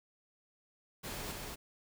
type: noise with echo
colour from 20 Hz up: pink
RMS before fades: -42 dBFS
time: 1.03-1.33 s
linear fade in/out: 20 ms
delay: 230 ms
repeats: 1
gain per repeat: -2 dB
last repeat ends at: 1.56 s
effects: none